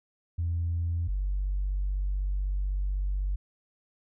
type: tone pair in turn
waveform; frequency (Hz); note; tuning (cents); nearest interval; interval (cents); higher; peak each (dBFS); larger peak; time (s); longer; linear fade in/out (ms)
sine; 84.7 / 48.01; E2 / G1; +48 / -35; minor seventh; 983; first; -25; neither; 0.38-1.08 / 1.08-3.36; second; 10
effects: tanh soft clip ceiling -22 dBFS